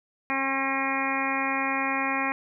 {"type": "harmonic tone", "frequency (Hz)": 270, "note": "C#4", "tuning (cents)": -45, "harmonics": [1, 2, 3, 4, 5, 6, 7, 8, 9], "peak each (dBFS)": [-32, -37, -32, -31, -37, -37, -32, -33, -32], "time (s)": [0.3, 2.32], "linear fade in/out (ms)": 0, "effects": []}